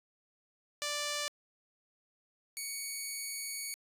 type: tone pair in turn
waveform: 5% pulse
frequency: 587.3 / 2237 Hz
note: D5 / C#7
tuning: 0 / +15 cents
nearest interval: octave + major seventh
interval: 2315 cents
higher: second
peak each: -22 / -27 dBFS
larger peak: first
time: 0.82-1.28 / 2.57-3.74 s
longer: second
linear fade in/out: 0 ms
effects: resampled to 32000 Hz